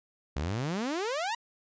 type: exponential sweep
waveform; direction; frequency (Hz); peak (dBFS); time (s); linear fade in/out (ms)
sawtooth; up; 65.41 to 974; -26; 0.36-1.35; 5
effects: resampled to 16000 Hz